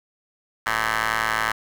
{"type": "ring-modulated tone", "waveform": "10% pulse", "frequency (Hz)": 111.1, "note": "A2", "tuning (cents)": 17, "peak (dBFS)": -10, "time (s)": [0.66, 1.52], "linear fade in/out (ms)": 5, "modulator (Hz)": 1410, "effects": []}